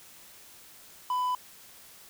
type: tone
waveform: triangle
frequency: 999 Hz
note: B5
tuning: 20 cents sharp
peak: -24 dBFS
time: 1.1-1.35 s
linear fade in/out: 2 ms
effects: white hiss -52 dBFS RMS until 2.09 s